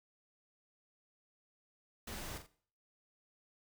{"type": "noise with echo", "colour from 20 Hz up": "pink", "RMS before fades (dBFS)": -45, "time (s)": [2.07, 2.38], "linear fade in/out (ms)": 5, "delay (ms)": 43, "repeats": 2, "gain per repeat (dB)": -8, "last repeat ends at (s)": 2.466, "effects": ["noise-tail reverb RT60 0.5 s tail -18 dB re dry"]}